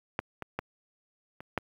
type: clicks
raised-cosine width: 0.5 ms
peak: -13 / -21 / -16 / -27 / -13 dBFS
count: 5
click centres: 0.191 / 0.423 / 0.59 / 1.405 / 1.577 s
effects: high-pass 60 Hz 12 dB/octave + 9-bit